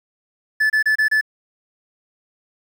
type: tone bursts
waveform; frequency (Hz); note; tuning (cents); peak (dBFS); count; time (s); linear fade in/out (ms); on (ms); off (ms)
triangle; 1738; A6; -22; -12; 5; 0.6-1.212; 10; 100; 28
effects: 8-bit